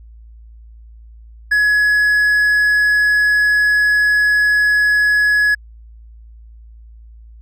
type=tone; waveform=triangle; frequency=1686 Hz; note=G#6; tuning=26 cents sharp; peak=-9 dBFS; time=1.51-5.55 s; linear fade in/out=10 ms; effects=added 56 Hz sine -37 dBFS peak until 7.41 s